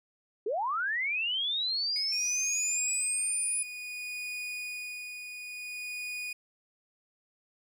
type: linear sweep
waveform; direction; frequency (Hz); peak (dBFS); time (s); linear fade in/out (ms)
sine; up; 380.2 to 9956; -28; 0.46-3.63; 5
type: tone with exponential decay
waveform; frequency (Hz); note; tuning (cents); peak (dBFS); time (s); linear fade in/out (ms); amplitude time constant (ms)
35% pulse; 2217; C#7; 0; -36; 1.96-2.47; 1; 110
type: tone with tremolo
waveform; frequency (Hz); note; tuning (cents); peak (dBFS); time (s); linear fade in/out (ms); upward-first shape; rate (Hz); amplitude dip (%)
40% pulse; 2467; D#7; -15; -34; 2.12-6.33; 5; sine; 0.55; 45
effects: resampled to 32000 Hz